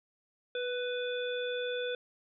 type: harmonic tone with a mistuned harmonic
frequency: 496.9 Hz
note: B4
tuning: 11 cents sharp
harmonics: 1 / 3 / 5 / 7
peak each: -33 / -40 / -46 / -41 dBFS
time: 0.55-1.95 s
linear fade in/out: 2 ms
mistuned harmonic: 1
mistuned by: -15 cents
effects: none